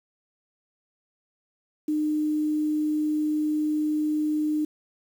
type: tone with quantisation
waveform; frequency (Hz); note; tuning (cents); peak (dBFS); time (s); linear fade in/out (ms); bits
sine; 304.2; D#4; -39; -22; 1.88-4.65; 5; 8
effects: none